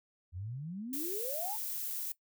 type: exponential sweep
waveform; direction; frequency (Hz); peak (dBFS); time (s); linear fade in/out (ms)
sine; up; 82.6 to 922; -38; 0.32-1.58; 50
type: noise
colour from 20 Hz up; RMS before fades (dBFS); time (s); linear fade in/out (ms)
violet; -38; 0.93-2.12; 2
effects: noise-tail reverb RT60 0.1 s tail -19 dB re dry